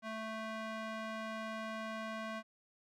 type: tone with band-pass filter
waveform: square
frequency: 220.4 Hz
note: A3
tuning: 3 cents sharp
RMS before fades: -42 dBFS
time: 0.02-2.43 s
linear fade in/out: 50 ms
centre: 1300 Hz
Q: 0.76
effects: none